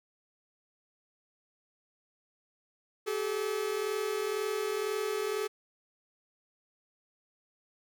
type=tone pair together; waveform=45% pulse; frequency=388 / 430 Hz; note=G4 / A4; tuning=-18 / -40 cents; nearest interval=major second; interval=178 cents; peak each=-35 / -32 dBFS; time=3.06-5.48 s; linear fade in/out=20 ms; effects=none